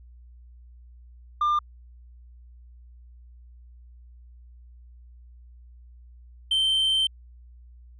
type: tone pair in turn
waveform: sine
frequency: 1198 / 3113 Hz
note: D6 / G7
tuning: +34 / -13 cents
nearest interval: octave + perfect fourth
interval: 1653 cents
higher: second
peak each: -17 dBFS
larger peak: neither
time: 1.41-1.59 / 6.51-7.07 s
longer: second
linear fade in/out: 5 ms
effects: tanh soft clip ceiling -19 dBFS + added 60 Hz sine -46 dBFS peak until 7.99 s